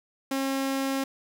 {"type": "tone", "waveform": "sawtooth", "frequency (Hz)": 270, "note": "C#4", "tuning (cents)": -45, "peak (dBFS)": -22, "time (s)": [0.31, 1.04], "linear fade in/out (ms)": 5, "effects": ["8-bit"]}